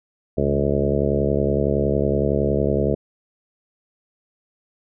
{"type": "harmonic tone with a mistuned harmonic", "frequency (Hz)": 70.8, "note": "C#2", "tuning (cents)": 37, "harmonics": [1, 2, 3, 4, 5, 6, 7, 8, 9], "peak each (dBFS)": [-26, -25, -25, -30, -26, -24, -26, -28, -28], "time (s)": [0.37, 2.95], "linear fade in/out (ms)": 10, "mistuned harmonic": 2, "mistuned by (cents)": -38, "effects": []}